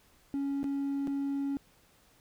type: tone with dropouts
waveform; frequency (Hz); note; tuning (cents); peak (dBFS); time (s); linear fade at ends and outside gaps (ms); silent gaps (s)
triangle; 278.5; C#4; +8; -27; 0.34-1.57; 0; 0.631-0.642 / 1.072-1.078
effects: tanh soft clip ceiling -24 dBFS + pink hiss -64 dBFS RMS until 2.2 s